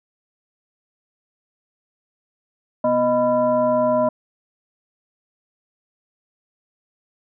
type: tone with frequency modulation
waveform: sine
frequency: 620 Hz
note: D#5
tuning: 6 cents flat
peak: -15 dBFS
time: 2.84-4.09 s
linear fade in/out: 5 ms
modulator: 375 Hz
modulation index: 0.85
effects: none